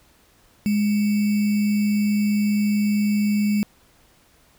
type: tone with sample-and-hold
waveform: sine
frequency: 207.7 Hz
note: G#3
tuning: in tune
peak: -17 dBFS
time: 0.66-3.63 s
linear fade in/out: 0 ms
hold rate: 2450 Hz
effects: pink hiss -57 dBFS RMS until 4.58 s